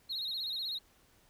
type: tone with vibrato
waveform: sine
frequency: 3997 Hz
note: B7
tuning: 20 cents sharp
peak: -32 dBFS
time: 0.09-0.79 s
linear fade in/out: 20 ms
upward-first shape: sine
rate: 16 Hz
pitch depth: 130 cents each way
effects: tanh soft clip ceiling -33 dBFS + pink hiss -66 dBFS RMS until 1.29 s